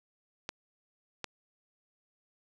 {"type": "clicks", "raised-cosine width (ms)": 0.2, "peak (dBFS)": -18, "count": 2, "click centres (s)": [0.491, 1.243], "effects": []}